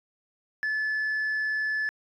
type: tone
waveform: sine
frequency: 1731 Hz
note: A6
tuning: 29 cents flat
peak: -23 dBFS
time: 0.63-1.89 s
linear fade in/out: 0 ms
effects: tanh soft clip ceiling -24 dBFS